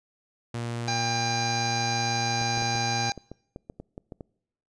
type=tone; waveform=sawtooth; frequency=118 Hz; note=A#2; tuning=22 cents sharp; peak=-26 dBFS; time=0.54-3.1 s; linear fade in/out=5 ms
type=harmonic tone; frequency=800 Hz; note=G5; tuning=35 cents sharp; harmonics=1 / 2 / 3 / 5 / 6 / 7 / 8; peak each=-29 / -36 / -35 / -34 / -35 / -40 / -36 dBFS; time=0.88-3.12 s; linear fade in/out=0 ms
type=clicks; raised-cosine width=2 ms; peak=-25 dBFS; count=12; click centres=2.415 / 2.575 / 2.622 / 2.753 / 3.177 / 3.316 / 3.561 / 3.699 / 3.8 / 3.979 / 4.122 / 4.208 s
effects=noise-tail reverb RT60 0.8 s tail -26 dB re dry + resampled to 22050 Hz